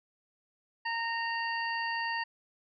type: harmonic tone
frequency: 923 Hz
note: A#5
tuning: 17 cents flat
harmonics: 1 / 2 / 3 / 5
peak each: -34 / -34 / -40 / -42 dBFS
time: 0.85-2.24 s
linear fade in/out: 10 ms
effects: none